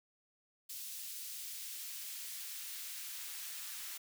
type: noise with high-pass filter sweep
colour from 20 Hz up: white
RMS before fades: -45 dBFS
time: 0.69-3.98 s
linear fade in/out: 10 ms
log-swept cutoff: 3600 to 1400 Hz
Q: 0.73
effects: none